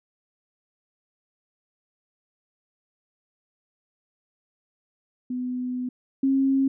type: tone pair in turn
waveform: sine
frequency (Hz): 250.5 / 270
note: B3 / C#4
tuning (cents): +25 / -45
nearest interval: minor second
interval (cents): 130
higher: second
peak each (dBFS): -26 / -18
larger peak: second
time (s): 5.3-5.89 / 6.23-6.68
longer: first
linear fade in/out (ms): 5
effects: none